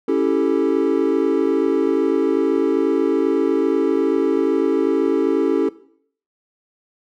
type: chord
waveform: triangle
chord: A dominant seventh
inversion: first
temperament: equal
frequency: 277.2 / 329.6 / 392 / 440 Hz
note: C#4 / E4 / G4 / A4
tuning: 0 / 0 / 0 / 0 cents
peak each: -19 dBFS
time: 0.08-5.69 s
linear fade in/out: 5 ms
effects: noise-tail reverb RT60 0.6 s tail -18 dB re dry